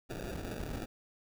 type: noise with sample-and-hold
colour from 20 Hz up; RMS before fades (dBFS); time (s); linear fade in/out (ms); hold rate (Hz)
pink; -40; 0.09-0.86; 20; 1050
effects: none